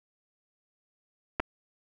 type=clicks; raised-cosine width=0.5 ms; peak=-13 dBFS; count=2; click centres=1.398 / 1.401 s; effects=none